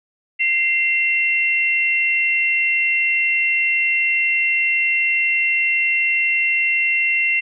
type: tone pair together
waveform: sine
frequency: 2093 / 2725 Hz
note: C7 / F7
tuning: 0 / -43 cents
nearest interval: perfect fourth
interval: 457 cents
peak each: -18 dBFS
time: 0.39-7.41 s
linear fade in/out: 20 ms
effects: none